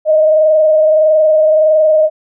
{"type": "tone with frequency modulation", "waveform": "sine", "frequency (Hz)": 622.3, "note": "D#5", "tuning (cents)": 0, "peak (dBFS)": -6, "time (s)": [0.05, 2.1], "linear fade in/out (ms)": 50, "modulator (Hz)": 21.6, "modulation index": 0.56, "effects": []}